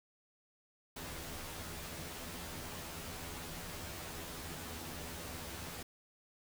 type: noise with comb filter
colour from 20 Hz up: pink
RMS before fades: -45 dBFS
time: 0.96-5.83 s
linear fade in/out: 5 ms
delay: 12 ms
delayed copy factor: +0.95
effects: none